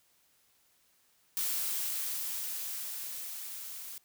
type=noise with level ramp; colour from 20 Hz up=blue; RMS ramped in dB=-32 to -44 dBFS; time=1.37-3.98 s; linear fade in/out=0 ms; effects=white hiss -69 dBFS RMS until 4.04 s